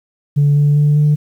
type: tone with pitch steps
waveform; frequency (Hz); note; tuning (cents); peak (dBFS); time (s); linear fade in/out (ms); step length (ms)
sine; 144.4 / 145.91 / 147.43 / 148.98; D3 / D3 / D3 / D3; -29 / -11 / +7 / +25; -7; 0.36-1.16; 20; 200
effects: tanh soft clip ceiling -6 dBFS + 8-bit